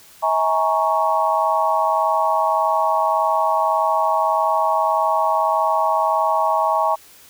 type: chord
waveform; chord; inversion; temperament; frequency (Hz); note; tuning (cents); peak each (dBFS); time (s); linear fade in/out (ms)
sine; A# half-diminished seventh; second; equal with one note detuned; 642.7 / 830.6 / 932.3 / 1108.7; E5 / G#5 / A#5 / C#6; -44 / 0 / 0 / 0; -21; 0.22-6.96; 20
effects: white hiss -47 dBFS RMS until 7.29 s